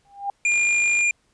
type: tone with exponential growth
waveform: sine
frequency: 801 Hz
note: G5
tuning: 37 cents sharp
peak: -20 dBFS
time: 0.05-0.3 s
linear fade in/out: 2 ms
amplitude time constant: 54 ms
type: tone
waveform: square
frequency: 2408 Hz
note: D7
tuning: 43 cents sharp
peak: -18 dBFS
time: 0.45-1.11 s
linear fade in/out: 2 ms
type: click train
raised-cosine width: 0.2 ms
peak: -21 dBFS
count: 27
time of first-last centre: 0.52-1.009 s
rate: 53.2 Hz
effects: pink hiss -65 dBFS RMS until 1.33 s + resampled to 22050 Hz